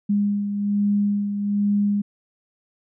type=beating tone pair; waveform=sine; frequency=203.8 / 205 Hz; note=G#3 / G#3; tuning=-32 / -22 cents; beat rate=1.2 Hz; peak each=-19 / -28 dBFS; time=0.09-2.02 s; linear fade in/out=10 ms; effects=none